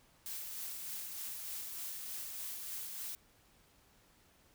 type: noise with tremolo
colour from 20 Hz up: blue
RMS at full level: -42 dBFS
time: 0.26-3.15 s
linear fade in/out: 0 ms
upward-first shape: sine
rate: 3.3 Hz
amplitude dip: 30%
effects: pink hiss -67 dBFS RMS until 4.54 s